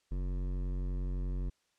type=tone with hard clipping; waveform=triangle; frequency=45.86 Hz; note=F#1; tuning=15 cents flat; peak=-34 dBFS; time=0.11-1.5 s; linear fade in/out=10 ms; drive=18 dB; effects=white hiss -75 dBFS RMS until 1.78 s + low-pass 7000 Hz 12 dB/octave